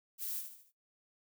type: noise with echo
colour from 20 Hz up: violet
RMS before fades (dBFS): -39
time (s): 0.18-0.43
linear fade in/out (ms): 50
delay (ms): 74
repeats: 4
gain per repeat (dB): -7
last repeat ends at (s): 0.726
effects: noise-tail reverb RT60 0.2 s tail -23 dB re dry